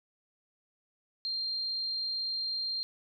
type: tone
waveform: sine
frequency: 4186 Hz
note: C8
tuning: in tune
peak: -31 dBFS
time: 1.25-2.83 s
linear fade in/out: 0 ms
effects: none